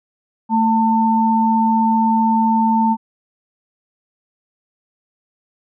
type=tone pair together; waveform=sine; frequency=223 / 896.1 Hz; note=A3 / A5; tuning=+23 / +31 cents; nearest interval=2 octaves; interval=2408 cents; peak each=-15 dBFS; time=0.49-2.97 s; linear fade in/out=50 ms; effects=none